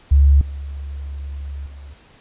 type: tone with level steps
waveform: sine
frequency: 70.2 Hz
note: C#2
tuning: 22 cents sharp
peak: -8 / -26 / -34 dBFS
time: 0.11-1.94 s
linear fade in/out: 10 ms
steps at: 0.41 / 1.66 s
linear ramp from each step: 2 ms
effects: pink hiss -50 dBFS RMS until 2.2 s + resampled to 8000 Hz